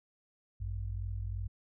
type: tone pair together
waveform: sine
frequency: 53.65 / 96.6 Hz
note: A1 / G2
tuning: -43 / -25 cents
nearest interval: minor seventh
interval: 1018 cents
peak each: -37 / -37 dBFS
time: 0.6-1.48 s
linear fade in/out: 10 ms
effects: none